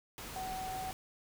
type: tone in noise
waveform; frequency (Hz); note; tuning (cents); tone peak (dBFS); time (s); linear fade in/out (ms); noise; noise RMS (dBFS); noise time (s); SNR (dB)
sine; 753; F#5; +30; -38; 0.36-0.91; 0; pink; -45; 0.18-0.93; +4
effects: none